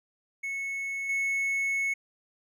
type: tone with level steps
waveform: triangle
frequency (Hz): 2200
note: C#7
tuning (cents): -14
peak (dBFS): -29 / -24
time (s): 0.43-1.94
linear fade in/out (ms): 10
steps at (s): 1.09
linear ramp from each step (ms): 5
effects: none